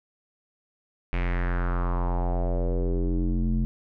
square tone with low-pass filter sweep, 44.07 Hz, F1, 16 cents sharp, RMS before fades -25 dBFS, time 1.13-3.65 s, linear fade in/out 0 ms, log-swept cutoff 2400 to 200 Hz, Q 3.6, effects none

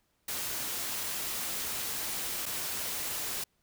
white noise with dropouts, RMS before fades -35 dBFS, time 0.28-3.44 s, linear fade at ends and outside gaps 5 ms, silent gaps 2.457-2.461 s, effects pink hiss -74 dBFS RMS until 3.62 s

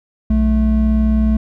triangle tone pair together, 61 / 217.6 Hz, B1 / A3, -21 / -19 cents, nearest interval octave + minor seventh, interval 2202 cents, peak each -12 dBFS, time 0.3-1.37 s, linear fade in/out 5 ms, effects none

